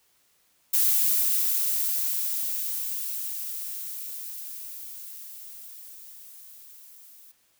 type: noise with level ramp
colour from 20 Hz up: violet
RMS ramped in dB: -21 to -51 dBFS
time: 0.73-7.32 s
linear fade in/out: 10 ms
effects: white hiss -66 dBFS RMS until 7.59 s